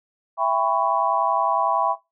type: chord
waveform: sine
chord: C# half-diminished seventh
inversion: first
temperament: just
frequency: 665.2 / 798.3 / 997.9 / 1108.7 Hz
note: E5 / G5 / B5 / C#6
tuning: +16 / +31 / +18 / 0 cents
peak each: -24 dBFS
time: 0.37-1.96 s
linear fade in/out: 50 ms
effects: noise-tail reverb RT60 0.2 s tail -17 dB re dry